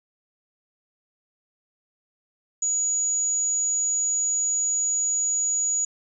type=tone; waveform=sine; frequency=6830 Hz; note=G#8; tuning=48 cents sharp; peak=-21 dBFS; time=2.62-5.85 s; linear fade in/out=5 ms; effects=none